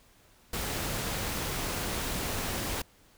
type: noise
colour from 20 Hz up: pink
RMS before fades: -33 dBFS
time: 0.53-2.82 s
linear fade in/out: 5 ms
effects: pink hiss -61 dBFS RMS until 3.17 s